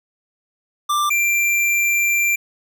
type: tone pair in turn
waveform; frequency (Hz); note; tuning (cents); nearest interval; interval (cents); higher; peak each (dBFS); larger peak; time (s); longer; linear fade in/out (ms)
square; 1182 / 2364; D6 / D7; +11 / +11; octave; 1200; second; -17 / -16; second; 0.89-1.1 / 1.1-2.36; second; 10
effects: none